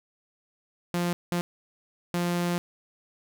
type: tone bursts at uneven times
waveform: sawtooth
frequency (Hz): 174.61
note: F3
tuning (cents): 0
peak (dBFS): -21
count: 3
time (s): 0.94-1.13 / 1.32-1.41 / 2.14-2.58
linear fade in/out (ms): 0
effects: none